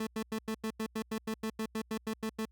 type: tone bursts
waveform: 30% pulse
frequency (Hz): 220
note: A3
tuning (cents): 0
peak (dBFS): -30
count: 16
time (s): 0-2.454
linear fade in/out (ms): 5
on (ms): 69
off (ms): 90
effects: added 60 Hz sine -61 dBFS peak until 2.51 s